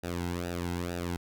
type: tone with flanger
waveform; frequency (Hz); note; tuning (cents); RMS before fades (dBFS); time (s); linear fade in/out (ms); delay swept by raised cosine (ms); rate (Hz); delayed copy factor
sawtooth; 87.31; F2; 0; -34; 0.03-1.17; 10; 0.92 to 1.73; 2.2; -0.8
effects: none